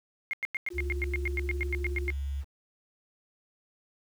sine tone bursts, 2133 Hz, C7, 33 cents sharp, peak -28 dBFS, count 16, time 0.31-2.103 s, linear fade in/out 0 ms, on 23 ms, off 95 ms
sine tone with tremolo, 354.5 Hz, F4, 26 cents sharp, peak -35 dBFS, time 0.7-2.12 s, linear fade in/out 20 ms, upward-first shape sine, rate 19 Hz, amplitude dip 45%
sine tone, 69.4 Hz, C#2, 3 cents sharp, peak -30 dBFS, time 0.73-2.45 s, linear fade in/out 50 ms
effects 9-bit

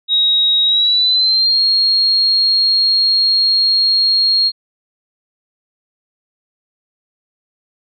sine tone with pitch glide, 3800 to 4265 Hz, A#7 to C8, +33 to +32 cents, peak -10 dBFS, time 0.08-4.52 s, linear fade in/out 50 ms, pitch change +199 cents, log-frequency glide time 0.64-1.61 s, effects none

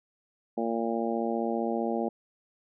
harmonic tone, 115.2 Hz, A#2, 20 cents flat, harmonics 2 / 3 / 4 / 5 / 6 / 7, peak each -31 / -33 / -34 / -35 / -36 / -36 dBFS, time 0.57-2.09 s, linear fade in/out 10 ms, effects none

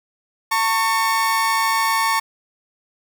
30% pulse tone pair together, 901.7 / 1108.7 Hz, A5 / C#6, +42 / 0 cents, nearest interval major third, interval 358 cents, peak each -17 dBFS, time 0.51-2.2 s, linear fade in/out 10 ms, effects 8-bit

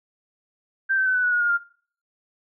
sine tone with pitch steps, 1568 / 1542.8 / 1518.1 / 1493.7 / 1469.8 / 1446.2 / 1423 / 1400.2 Hz, G6 / G6 / F#6 / F#6 / F#6 / F#6 / F6 / F6, 0 / -28 / +44 / +16 / -12 / -40 / +32 / +4 cents, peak -18 dBFS, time 0.89-1.578 s, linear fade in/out 20 ms, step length 86 ms, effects noise-tail reverb RT60 0.5 s tail -21 dB re dry

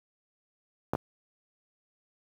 clicks, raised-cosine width 1 ms, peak -13 dBFS, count 2, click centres 0.935 / 0.951 s, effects high-pass 80 Hz 12 dB/octave + 8-bit

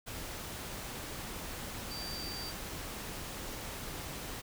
sine tone in noise, 4661 Hz, D8, 14 cents flat, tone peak -41 dBFS, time 1.9-2.52 s, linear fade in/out 20 ms, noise pink, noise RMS -42 dBFS, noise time 0.06-4.42 s, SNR -2 dB, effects none

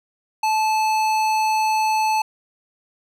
sine tone with tanh clipping, 870 Hz, A5, 20 cents flat, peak -19 dBFS, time 0.43-2.22 s, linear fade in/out 5 ms, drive 18 dB, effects none

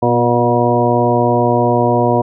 harmonic tone with a mistuned harmonic, 120.2 Hz, B2, 46 cents flat, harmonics 1 / 2 / 3 / 4 / 5 / 6 / 8, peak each -18 / -18 / -18 / -18 / -18 / -18 / -18 dBFS, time 0.02-2.22 s, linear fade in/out 10 ms, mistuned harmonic 2, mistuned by +24 cents, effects none

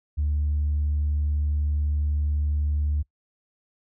sine tone, 74 Hz, D2, 14 cents sharp, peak -20 dBFS, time 0.17-3.03 s, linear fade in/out 20 ms, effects noise-tail reverb RT60 0.1 s tail -23 dB re dry + tanh soft clip ceiling -18 dBFS

